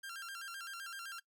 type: tone with vibrato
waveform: sawtooth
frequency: 1480 Hz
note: F#6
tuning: in tune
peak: -40 dBFS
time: 0.03-1.2 s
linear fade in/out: 10 ms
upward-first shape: square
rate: 7.8 Hz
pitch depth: 130 cents each way
effects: noise-tail reverb RT60 0.1 s tail -20 dB re dry